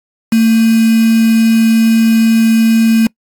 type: tone with quantisation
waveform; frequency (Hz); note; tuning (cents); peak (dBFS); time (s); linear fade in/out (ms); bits
sine; 225.3; A3; +41; -6; 0.32-3.07; 5; 3
effects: noise-tail reverb RT60 0.1 s tail -25 dB re dry + AAC 64 kbps